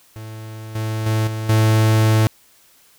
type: tone with level steps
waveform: 45% pulse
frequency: 109.6 Hz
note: A2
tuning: 6 cents flat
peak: -31 / -21 / -16 / -23 / -12 dBFS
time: 0.16-2.27 s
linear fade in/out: 0 ms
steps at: 0.75 / 1.06 / 1.27 / 1.49 s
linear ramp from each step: 5 ms
effects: white hiss -53 dBFS RMS until 2.98 s